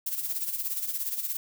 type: noise with tremolo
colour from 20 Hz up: violet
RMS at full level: -29 dBFS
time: 0.06-1.37 s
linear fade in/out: 5 ms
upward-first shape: sine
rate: 17 Hz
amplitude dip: 65%
effects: none